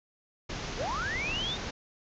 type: low-pass noise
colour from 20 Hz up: pink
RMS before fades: -37 dBFS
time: 0.49-1.71 s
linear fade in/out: 10 ms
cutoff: 6700 Hz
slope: 96 dB/octave
type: linear sweep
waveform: sine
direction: up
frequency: 333.7 to 3777 Hz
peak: -31 dBFS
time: 0.76-1.58 s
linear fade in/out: 50 ms
type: clicks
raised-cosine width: 5 ms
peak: -34 / -27 dBFS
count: 2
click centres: 1.187 / 1.374 s
effects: none